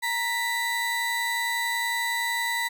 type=tone pair together; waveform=35% pulse; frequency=932.3 / 1975.5 Hz; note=A#5 / B6; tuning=0 / 0 cents; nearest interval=octave + minor second; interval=1300 cents; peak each=-28 / -25 dBFS; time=0.02-2.69 s; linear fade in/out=20 ms; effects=none